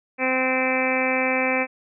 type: harmonic tone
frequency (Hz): 258.8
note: C4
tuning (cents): -19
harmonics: 1 / 2 / 3 / 4 / 5 / 6 / 7 / 8 / 9 / 10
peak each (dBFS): -27 / -25 / -29 / -32 / -35 / -35 / -31 / -30 / -25 / -31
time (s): 0.18-1.67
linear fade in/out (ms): 50
effects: none